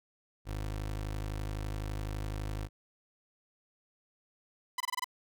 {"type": "tone", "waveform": "25% pulse", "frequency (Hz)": 51.9, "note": "G#1", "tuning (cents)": 0, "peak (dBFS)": -31, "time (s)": [0.45, 2.69], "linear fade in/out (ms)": 50}
{"type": "tone bursts", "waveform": "sawtooth", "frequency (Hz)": 1002, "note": "B5", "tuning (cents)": 25, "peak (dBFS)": -27, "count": 6, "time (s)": [4.78, 5.044], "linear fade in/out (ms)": 5, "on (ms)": 24, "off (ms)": 24}
{"effects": []}